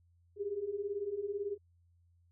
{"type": "beating tone pair", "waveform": "sine", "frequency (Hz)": [392, 410], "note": ["G4", "G#4"], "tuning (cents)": [0, -22], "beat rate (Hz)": 18, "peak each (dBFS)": [-40, -36], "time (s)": [0.36, 1.58], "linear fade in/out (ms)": 50, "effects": ["added 86 Hz sine -65 dBFS peak until 2.31 s"]}